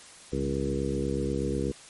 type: harmonic tone with a mistuned harmonic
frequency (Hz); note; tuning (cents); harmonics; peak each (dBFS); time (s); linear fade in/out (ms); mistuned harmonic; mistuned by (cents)
68.2; C#2; -28; 1 / 2 / 3 / 4 / 5 / 6 / 7; -34 / -34 / -34 / -34 / -34 / -34 / -34; 0.32-1.72; 10; 2; +48
effects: white hiss -49 dBFS RMS until 1.89 s + MP3 48 kbps